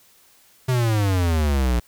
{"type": "exponential sweep", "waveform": "square", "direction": "down", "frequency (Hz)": [130.81, 58], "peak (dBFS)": -18, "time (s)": [0.68, 1.8], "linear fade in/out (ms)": 10, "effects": ["white hiss -55 dBFS RMS until 1.87 s"]}